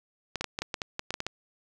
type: clicks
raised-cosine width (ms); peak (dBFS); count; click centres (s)
0.2; -14; 12; 0.357 / 0.41 / 0.443 / 0.589 / 0.62 / 0.742 / 0.818 / 0.994 / 1.106 / 1.141 / 1.204 / 1.266
effects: none